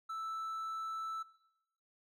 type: tone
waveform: triangle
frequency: 1318.5 Hz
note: E6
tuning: in tune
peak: -36 dBFS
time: 0.09-1.23 s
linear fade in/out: 10 ms
effects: noise-tail reverb RT60 0.9 s tail -19 dB re dry + MP3 96 kbps